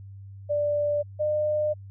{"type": "tone pair in turn", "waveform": "sine", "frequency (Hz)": [587.3, 604.9], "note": ["D5", "D#5"], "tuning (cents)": [0, -49], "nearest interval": "minor second", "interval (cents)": 51, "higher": "second", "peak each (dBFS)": [-22, -22], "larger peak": "neither", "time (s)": [[0.49, 1.03], [1.19, 1.74]], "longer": "second", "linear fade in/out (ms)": 20, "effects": ["added 98 Hz sine -40 dBFS peak until 1.9 s"]}